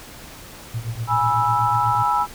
sine tone with tremolo, 114.7 Hz, A#2, 28 cents flat, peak -21 dBFS, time 0.74-2.03 s, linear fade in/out 5 ms, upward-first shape triangle, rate 8.1 Hz, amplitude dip 95%
sine chord, E major, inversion first, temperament equal with one note detuned, 830.6 / 977.5 / 1318.5 Hz, G#5 / B5 / E6, 0 / -18 / 0 cents, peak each -21 dBFS, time 1.07-2.27 s, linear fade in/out 50 ms
effects pink hiss -40 dBFS RMS until 2.34 s

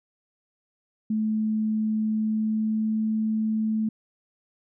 sine tone with pitch glide, 216.9 to 218.4 Hz, A3 to A3, -25 to -13 cents, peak -22 dBFS, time 1.1-3.89 s, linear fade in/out 5 ms, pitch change +12 cents, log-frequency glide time 2.1-3.05 s, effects none

